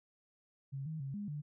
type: tone with pitch steps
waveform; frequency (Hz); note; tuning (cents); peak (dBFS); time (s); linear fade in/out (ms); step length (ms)
sine; 136.6 / 157.9 / 136.4 / 205 / 147.8; C#3 / D#3 / C#3 / G#3 / D3; -25 / +26 / -28 / -22 / +11; -38; 0.72-1.42; 20; 140
effects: none